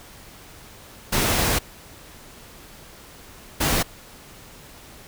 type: noise bursts at uneven times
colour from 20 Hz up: pink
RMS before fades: -21 dBFS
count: 2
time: 1.12-1.59 / 3.6-3.83 s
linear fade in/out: 10 ms
effects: pink hiss -45 dBFS RMS until 5.07 s